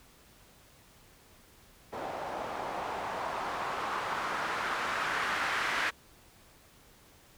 blue noise with low-pass filter sweep, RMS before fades -34 dBFS, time 1.92-5.91 s, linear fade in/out 20 ms, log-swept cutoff 690 to 1700 Hz, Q 1.7, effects pink hiss -59 dBFS RMS until 7.37 s

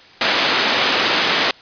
white band-pass noise, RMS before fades -17 dBFS, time 0.21-1.51 s, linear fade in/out 2 ms, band 220 to 4000 Hz, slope 12 dB/octave, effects white hiss -44 dBFS RMS until 1.61 s + resampled to 11025 Hz

